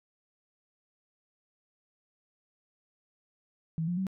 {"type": "tone with pitch steps", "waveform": "sine", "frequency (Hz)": [162, 176, 190], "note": ["E3", "F3", "F#3"], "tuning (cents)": [-30, 14, 46], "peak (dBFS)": -28, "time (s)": [3.78, 4.068], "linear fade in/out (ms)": 0, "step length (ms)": 96, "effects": []}